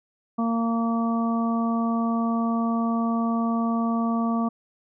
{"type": "harmonic tone", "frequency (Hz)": 230, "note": "A#3", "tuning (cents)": -23, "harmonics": [1, 2, 3, 4, 5], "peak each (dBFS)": [-22, -37, -31, -37, -31], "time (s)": [0.38, 4.49], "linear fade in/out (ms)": 10, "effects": []}